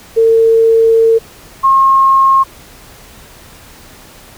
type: tone pair in turn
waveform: sine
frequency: 452.6 / 1076.5 Hz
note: A4 / C6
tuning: +49 / +49 cents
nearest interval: octave + minor third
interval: 1500 cents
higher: second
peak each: -5 dBFS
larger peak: neither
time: 0.16-1.19 / 1.63-2.44 s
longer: first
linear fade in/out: 20 ms
effects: pink hiss -38 dBFS RMS until 4.37 s